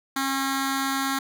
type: tone with notch filter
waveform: 10% pulse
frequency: 270.8 Hz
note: C#4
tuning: 40 cents flat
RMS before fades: -26 dBFS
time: 0.16-1.19 s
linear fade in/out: 5 ms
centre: 550 Hz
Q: 1.1
effects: none